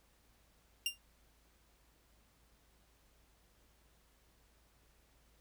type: tone with exponential decay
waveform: sawtooth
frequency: 2794 Hz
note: F7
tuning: in tune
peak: -26 dBFS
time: 0.86-0.98 s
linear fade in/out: 2 ms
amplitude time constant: 24 ms
effects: added 55 Hz sine -70 dBFS peak until 5.4 s + pink hiss -71 dBFS RMS until 5.4 s